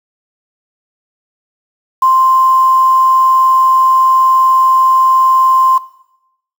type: tone with quantisation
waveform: sine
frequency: 1046.5 Hz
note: C6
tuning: in tune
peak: -6 dBFS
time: 2.02-5.78 s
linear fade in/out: 5 ms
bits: 5
effects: noise-tail reverb RT60 0.8 s tail -17 dB re dry